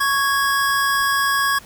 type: tone pair together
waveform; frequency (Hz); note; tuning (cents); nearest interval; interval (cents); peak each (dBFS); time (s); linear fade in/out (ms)
square; 1108.7 / 1655.9; C#6 / G#6; 0 / -6; perfect fifth; 694; -20; 0-1.59; 10
effects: pink hiss -44 dBFS RMS until 1.65 s